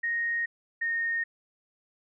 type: tone pair in turn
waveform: sine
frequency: 1864.7 / 1845.4 Hz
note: A#6 / A#6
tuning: 0 / -18 cents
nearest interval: unison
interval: 18 cents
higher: first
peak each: -26 dBFS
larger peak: neither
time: 0.03-0.46 / 0.81-1.24 s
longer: neither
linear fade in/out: 10 ms
effects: none